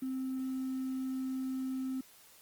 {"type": "tone with hard clipping", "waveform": "triangle", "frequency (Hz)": 261.6, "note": "C4", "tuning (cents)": 0, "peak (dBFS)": -34, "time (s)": [0.02, 2.01], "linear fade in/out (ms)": 5, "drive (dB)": 4, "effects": ["white hiss -59 dBFS RMS until 2.41 s", "Opus 24 kbps"]}